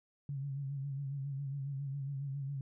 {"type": "tone with vibrato", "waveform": "sine", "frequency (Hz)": 138.59, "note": "C#3", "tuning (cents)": 0, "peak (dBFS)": -36, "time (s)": [0.29, 2.61], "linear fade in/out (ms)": 2, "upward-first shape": "sine", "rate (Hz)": 7.3, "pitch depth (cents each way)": 56, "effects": []}